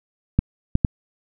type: clicks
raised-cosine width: 5 ms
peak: -3 dBFS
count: 3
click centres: 0.39 / 0.754 / 0.848 s
effects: none